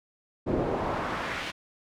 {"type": "noise with band-pass filter sweep", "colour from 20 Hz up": "brown", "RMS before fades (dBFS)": -30, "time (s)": [0.46, 1.52], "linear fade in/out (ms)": 20, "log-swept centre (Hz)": [370, 2800], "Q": 1.1, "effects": []}